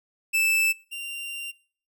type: tone pair in turn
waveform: 45% pulse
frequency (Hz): 2637 / 2776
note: E7 / F7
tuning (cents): 0 / -11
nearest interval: minor second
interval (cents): 89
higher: second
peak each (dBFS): -20 / -32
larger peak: first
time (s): 0.33-0.73 / 0.91-1.52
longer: second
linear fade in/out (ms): 20
effects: noise-tail reverb RT60 0.5 s tail -23 dB re dry